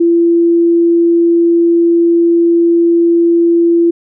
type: tone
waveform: sine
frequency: 339.1 Hz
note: E4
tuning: 49 cents sharp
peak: -6 dBFS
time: 0-3.91 s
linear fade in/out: 10 ms
effects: none